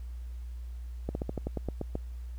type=slowing click train; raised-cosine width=2 ms; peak=-19 dBFS; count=10; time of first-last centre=1.09-1.954 s; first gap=61 ms; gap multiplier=1.11; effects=added 60 Hz sine -37 dBFS peak until 2.38 s + pink hiss -64 dBFS RMS until 2.38 s